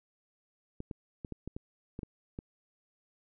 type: clicks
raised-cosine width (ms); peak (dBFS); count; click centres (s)
3; -26; 9; 0.804 / 0.912 / 1.248 / 1.323 / 1.476 / 1.565 / 1.991 / 2.032 / 2.389
effects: none